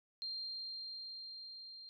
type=tone with level ramp; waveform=sine; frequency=4186 Hz; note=C8; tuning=in tune; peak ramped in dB=-39 to -50 dBFS; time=0.22-1.89 s; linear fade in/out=0 ms; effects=none